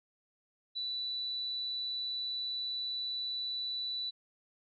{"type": "tone", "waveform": "sine", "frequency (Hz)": 3965, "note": "B7", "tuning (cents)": 6, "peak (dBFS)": -34, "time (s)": [0.75, 4.11], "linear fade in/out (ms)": 20, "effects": []}